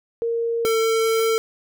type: tone pair in turn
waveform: sine / square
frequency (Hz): 463.6 / 449.1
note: A#4 / A4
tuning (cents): -10 / +35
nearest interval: minor second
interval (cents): 55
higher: first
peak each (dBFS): -20 / -18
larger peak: second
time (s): 0.22-0.65 / 0.65-1.38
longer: second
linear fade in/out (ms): 0
effects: none